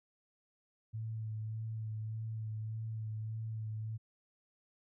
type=tone with vibrato; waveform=sine; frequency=110 Hz; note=A2; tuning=in tune; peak=-37 dBFS; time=0.93-3.98 s; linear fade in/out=20 ms; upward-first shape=sine; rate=1.7 Hz; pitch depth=22 cents each way; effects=none